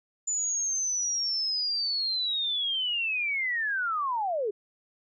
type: linear sweep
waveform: sine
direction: down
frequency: 7040 to 387.2 Hz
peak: -26 dBFS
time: 0.27-4.51 s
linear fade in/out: 10 ms
effects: none